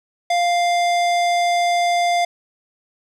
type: tone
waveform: square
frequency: 698.5 Hz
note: F5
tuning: in tune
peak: -16 dBFS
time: 0.3-2.25 s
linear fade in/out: 5 ms
effects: low-pass 7000 Hz 12 dB/octave + 9-bit